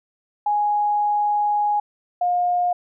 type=tone pair in turn; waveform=sine; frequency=830.6 / 711.6 Hz; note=G#5 / F5; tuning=0 / +32 cents; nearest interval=minor third; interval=268 cents; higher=first; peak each=-17 dBFS; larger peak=neither; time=0.46-1.8 / 2.21-2.73 s; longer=first; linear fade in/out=5 ms; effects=none